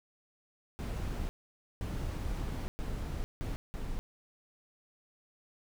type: noise bursts at uneven times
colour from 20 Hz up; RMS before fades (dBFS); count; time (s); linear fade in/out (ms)
brown; -36; 5; 0.79-1.29 / 1.81-2.68 / 2.79-3.24 / 3.41-3.56 / 3.74-3.99; 0
effects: none